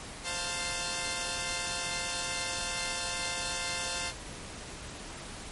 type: chord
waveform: 5% pulse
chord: F major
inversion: second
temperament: equal with one note detuned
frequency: 523.3 / 698.5 / 885.6 Hz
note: C5 / F5 / A5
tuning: 0 / 0 / +11 cents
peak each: -25 dBFS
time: 0.23-4.13 s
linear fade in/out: 50 ms
effects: pink hiss -43 dBFS RMS until 5.51 s + MP3 48 kbps

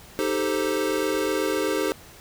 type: chord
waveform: square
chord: A half-diminished seventh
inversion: second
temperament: equal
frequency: 311.1 / 392 / 440 / 523.3 Hz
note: Eb4 / G4 / A4 / C5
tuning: 0 / 0 / 0 / 0 cents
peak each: -29 / -28 / -29 / -30 dBFS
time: 0.19-1.92 s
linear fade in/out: 0 ms
effects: pink hiss -47 dBFS RMS until 2.2 s

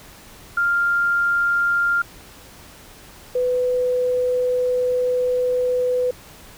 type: tone pair in turn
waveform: sine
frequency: 1396.9 / 499.2 Hz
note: F6 / B4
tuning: 0 / +19 cents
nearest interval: octave + tritone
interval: 1781 cents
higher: first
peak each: -16 / -17 dBFS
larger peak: first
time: 0.57-2.02 / 3.35-6.11 s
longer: second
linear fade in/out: 5 ms
effects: pink hiss -44 dBFS RMS until 6.57 s

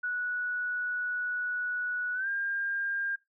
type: tone with pitch glide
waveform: sine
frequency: 1471 to 1604.1 Hz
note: F#6 to G6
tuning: -11 to +39 cents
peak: -29 dBFS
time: 0.03-3.16 s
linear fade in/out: 10 ms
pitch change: +150 cents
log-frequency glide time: 2.14-2.28 s
effects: noise-tail reverb RT60 0.2 s tail -19 dB re dry

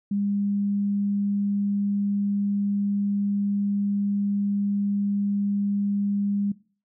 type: tone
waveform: sine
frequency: 201.8 Hz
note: G#3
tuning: 49 cents flat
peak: -22 dBFS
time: 0.11-6.52 s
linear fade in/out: 5 ms
effects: noise-tail reverb RT60 0.4 s tail -20 dB re dry

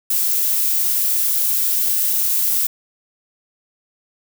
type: noise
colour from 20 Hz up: violet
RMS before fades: -18 dBFS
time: 0.1-2.67 s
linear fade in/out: 5 ms
effects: none

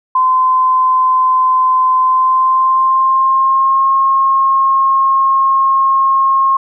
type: tone with pitch glide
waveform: sine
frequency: 1030 to 1076.8 Hz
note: C6 to C6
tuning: -28 to +49 cents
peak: -8 dBFS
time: 0.15-6.57 s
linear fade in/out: 5 ms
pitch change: +77 cents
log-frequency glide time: 2-3.89 s
effects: none

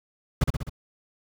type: noise with echo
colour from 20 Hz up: brown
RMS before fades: -18 dBFS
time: 0.41-0.44 s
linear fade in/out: 5 ms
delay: 64 ms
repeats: 4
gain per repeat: -4 dB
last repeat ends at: 0.696 s
effects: none

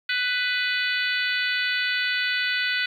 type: harmonic tone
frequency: 496.6 Hz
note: B4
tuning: 9 cents sharp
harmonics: 3 / 4 / 5 / 6 / 7 / 8 / 9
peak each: -26 / -28 / -30 / -32 / -33 / -34 / -35 dBFS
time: 0.09-2.86 s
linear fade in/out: 5 ms
effects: 9-bit

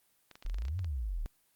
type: clicks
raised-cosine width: 0.2 ms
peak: -32 dBFS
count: 12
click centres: 0.313 / 0.355 / 0.425 / 0.463 / 0.498 / 0.544 / 0.585 / 0.621 / 0.652 / 0.683 / 0.792 / 0.845 s
type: exponential two-way sweep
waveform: sine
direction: up then down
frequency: 33.67 to 98 to 33.67 Hz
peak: -32 dBFS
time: 0.45-1.26 s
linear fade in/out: 0 ms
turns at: 0.79 s
effects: white hiss -71 dBFS RMS until 1.55 s + Opus 24 kbps

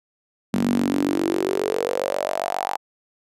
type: tone with high-pass filter sweep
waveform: sawtooth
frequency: 47.42 Hz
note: F#1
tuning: 43 cents sharp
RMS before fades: -23 dBFS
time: 0.53-2.77 s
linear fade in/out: 10 ms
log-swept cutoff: 210 to 830 Hz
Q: 6.7
effects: resampled to 32000 Hz

